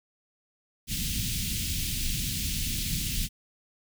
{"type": "band-stop noise", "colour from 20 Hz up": "pink", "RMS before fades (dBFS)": -30, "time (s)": [0.87, 3.29], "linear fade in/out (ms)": 50, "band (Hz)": [220, 2700], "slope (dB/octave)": 24, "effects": []}